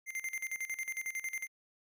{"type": "tone with tremolo", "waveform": "square", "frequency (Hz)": 2093, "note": "C7", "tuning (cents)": 0, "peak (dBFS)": -35, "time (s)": [0.06, 1.48], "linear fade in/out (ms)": 50, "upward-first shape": "square", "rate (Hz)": 11, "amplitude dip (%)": 80, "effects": []}